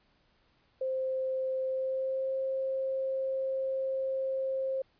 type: tone with pitch glide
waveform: sine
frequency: 523.3 to 531.2 Hz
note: C5 to C5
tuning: 0 to +26 cents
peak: -29 dBFS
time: 0.81-4.82 s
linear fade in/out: 5 ms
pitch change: +26 cents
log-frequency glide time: 1.67-2.34 s
effects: pink hiss -69 dBFS RMS until 4.99 s + resampled to 11025 Hz